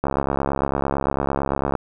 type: click train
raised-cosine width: 1 ms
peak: -7 dBFS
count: 119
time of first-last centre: 0.04-1.753 s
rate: 68.9 Hz
effects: none